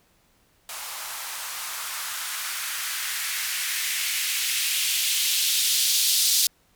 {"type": "noise with band-pass filter sweep", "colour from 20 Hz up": "violet", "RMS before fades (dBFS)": -26, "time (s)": [0.69, 6.47], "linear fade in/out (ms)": 2, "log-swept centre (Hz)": [810, 4300], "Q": 1.7, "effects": ["pink hiss -63 dBFS RMS until 6.75 s"]}